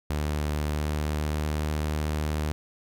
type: tone with pitch glide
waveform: sawtooth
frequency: 74.8 to 76.11 Hz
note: D2 to D#2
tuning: +32 to -38 cents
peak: -22 dBFS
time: 0.1-2.52 s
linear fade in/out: 0 ms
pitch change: +30 cents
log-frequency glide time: 0.44-1.65 s
effects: none